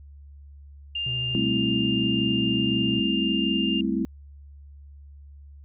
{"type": "tone", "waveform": "sine", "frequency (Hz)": 2803, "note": "F7", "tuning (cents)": 6, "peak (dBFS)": -26, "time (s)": [0.95, 3.81], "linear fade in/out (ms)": 5}
{"type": "tone with vibrato", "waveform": "triangle", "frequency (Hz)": 125.4, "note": "B2", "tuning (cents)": 27, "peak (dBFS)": -28, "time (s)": [1.06, 3], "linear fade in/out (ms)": 5, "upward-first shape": "sine", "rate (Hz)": 13, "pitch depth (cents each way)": 45}
{"type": "chord", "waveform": "sine", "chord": "A minor seventh", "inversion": "third", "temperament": "equal", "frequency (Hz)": [196, 220, 261.6, 329.6], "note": ["G3", "A3", "C4", "E4"], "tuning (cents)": [0, 0, 0, 0], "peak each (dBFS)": -28, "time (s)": [1.35, 4.05], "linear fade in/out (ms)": 0}
{"effects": ["added 71 Hz sine -43 dBFS peak until 5.64 s"]}